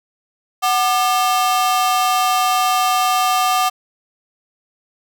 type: ring-modulated tone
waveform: 45% pulse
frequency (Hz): 972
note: B5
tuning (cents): -28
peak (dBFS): -11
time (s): 0.62-3.7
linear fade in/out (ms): 20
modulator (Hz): 227
effects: none